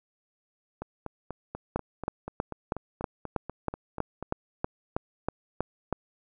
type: two click trains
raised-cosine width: 1 ms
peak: -21 / -13 dBFS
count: 15 / 14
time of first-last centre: 0.82-4.226 / 1.76-5.927 s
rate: 4.11 / 3.12 Hz
effects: none